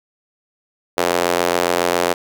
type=tone with high-pass filter; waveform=square; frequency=43.65 Hz; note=F1; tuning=in tune; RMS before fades=-18 dBFS; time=0.97-2.14 s; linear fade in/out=10 ms; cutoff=490 Hz; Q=1.4; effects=none